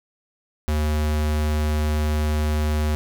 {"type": "tone", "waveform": "square", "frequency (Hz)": 75.9, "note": "D#2", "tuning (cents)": -42, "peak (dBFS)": -20, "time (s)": [0.68, 2.95], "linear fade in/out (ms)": 0, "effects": []}